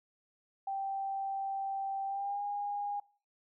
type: tone with pitch glide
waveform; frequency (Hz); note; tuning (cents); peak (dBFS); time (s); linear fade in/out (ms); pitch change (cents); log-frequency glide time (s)
sine; 782 to 816.2; G5 to G#5; -4 to -30; -33; 0.67-3; 5; +74; 2.06-2.43
effects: noise-tail reverb RT60 0.4 s tail -22 dB re dry